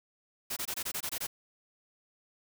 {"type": "noise bursts", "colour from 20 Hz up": "white", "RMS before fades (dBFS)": -35, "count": 9, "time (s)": [0.5, 1.27], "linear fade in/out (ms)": 10, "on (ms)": 66, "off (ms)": 22, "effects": []}